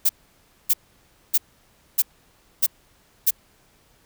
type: noise bursts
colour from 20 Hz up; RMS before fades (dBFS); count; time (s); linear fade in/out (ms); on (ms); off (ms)
violet; -17; 6; 0.05-3.308; 10; 43; 600
effects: pink hiss -59 dBFS RMS until 4.05 s